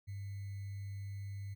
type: tone with sample-and-hold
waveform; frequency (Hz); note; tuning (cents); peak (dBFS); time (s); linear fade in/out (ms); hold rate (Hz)
sine; 99.2; G2; +21; -40; 0.07-1.55; 20; 2100
effects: none